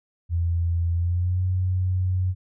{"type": "tone with pitch glide", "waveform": "sine", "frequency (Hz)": [85, 92.16], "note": ["F2", "F#2"], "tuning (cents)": [-46, -6], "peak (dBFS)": -20, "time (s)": [0.29, 2.35], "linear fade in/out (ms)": 50, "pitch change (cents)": 140, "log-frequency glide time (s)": [0.94, 1.43], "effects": []}